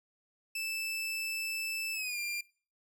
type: tone with pitch glide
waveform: sawtooth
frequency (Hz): 2637 to 2390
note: E7 to D7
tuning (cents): 0 to +30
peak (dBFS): -31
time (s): 0.55-2.41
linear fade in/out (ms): 5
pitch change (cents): -170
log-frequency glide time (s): 1.93-2.18
effects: noise-tail reverb RT60 0.4 s tail -21 dB re dry